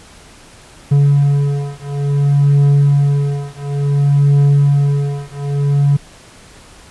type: beating tone pair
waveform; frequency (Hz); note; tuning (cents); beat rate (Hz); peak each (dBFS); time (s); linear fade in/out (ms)
triangle; 141.8 / 142.37; C#3 / C#3; +40 / +47; 0.57; -11; 0.91-5.97; 10
effects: pink hiss -41 dBFS RMS until 6.9 s + resampled to 24000 Hz